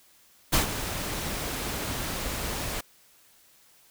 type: noise with ADSR envelope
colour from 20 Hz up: pink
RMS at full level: -20 dBFS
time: 0.52-2.81 s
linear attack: 20 ms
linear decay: 120 ms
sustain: -12 dB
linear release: 7 ms
effects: white hiss -59 dBFS RMS until 3.9 s